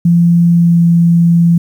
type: tone with pitch glide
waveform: sine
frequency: 171.1 to 169.72 Hz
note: F3 to F3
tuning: -35 to -49 cents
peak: -5 dBFS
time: 0.05-1.58 s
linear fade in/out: 5 ms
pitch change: -14 cents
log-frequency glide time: 0.5-0.83 s
effects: 7-bit